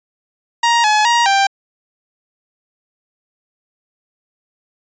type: tone with pitch steps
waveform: sawtooth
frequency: 939 / 849 / 945 / 788 Hz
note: A#5 / G#5 / A#5 / G5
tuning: +12 / +38 / +23 / +9 cents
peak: -7 dBFS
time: 0.63-1.47 s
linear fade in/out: 5 ms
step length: 210 ms
effects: resampled to 16000 Hz